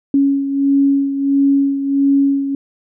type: beating tone pair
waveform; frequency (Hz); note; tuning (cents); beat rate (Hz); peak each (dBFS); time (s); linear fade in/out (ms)
sine; 277.2 / 278.7; C#4 / C#4; 0 / +9; 1.5; -12 / -19; 0.14-2.55; 2
effects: none